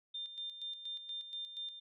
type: tone with tremolo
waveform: sine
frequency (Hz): 3600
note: A7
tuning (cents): +39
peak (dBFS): -39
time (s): 0.14-1.8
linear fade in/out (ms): 10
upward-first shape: square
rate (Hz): 4.2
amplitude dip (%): 60
effects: none